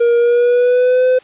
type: tone with pitch glide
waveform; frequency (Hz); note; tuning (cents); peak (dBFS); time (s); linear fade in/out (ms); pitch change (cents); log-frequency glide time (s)
triangle; 472.6 to 509.5; A#4 to C5; +24 to -46; -7; 0-1.19; 10; +130; 0.17-1.06
effects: white hiss -45 dBFS RMS until 1.23 s + resampled to 8000 Hz